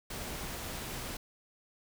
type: noise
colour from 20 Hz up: pink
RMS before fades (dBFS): -40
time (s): 0.1-1.17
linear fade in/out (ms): 5
effects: none